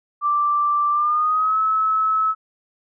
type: tone with pitch glide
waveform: sine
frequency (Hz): 1174.7 to 1295.9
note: D6 to E6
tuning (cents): 0 to -30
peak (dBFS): -16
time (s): 0.21-2.35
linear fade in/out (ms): 50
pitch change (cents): +170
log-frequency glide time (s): 0.91-1.58
effects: none